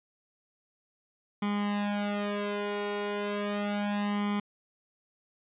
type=tone with flanger; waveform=sawtooth; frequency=205.1 Hz; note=G#3; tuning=21 cents flat; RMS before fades=-31 dBFS; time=1.42-4.4 s; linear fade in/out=5 ms; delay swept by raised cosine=0.93 to 2.13 ms; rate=0.34 Hz; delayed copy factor=+1; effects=resampled to 8000 Hz